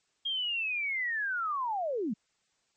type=linear sweep; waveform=sine; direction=down; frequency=3252 to 185 Hz; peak=-29 dBFS; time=0.25-2.14 s; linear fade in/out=10 ms; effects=white hiss -74 dBFS RMS until 2.76 s + MP3 32 kbps